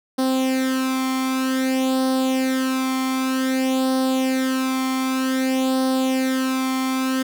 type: tone with flanger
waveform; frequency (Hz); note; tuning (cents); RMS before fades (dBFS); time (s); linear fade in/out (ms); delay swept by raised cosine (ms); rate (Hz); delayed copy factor
sawtooth; 261.6; C4; 0; -21; 0.18-7.23; 10; 0.21 to 0.91; 0.53; +0.7
effects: none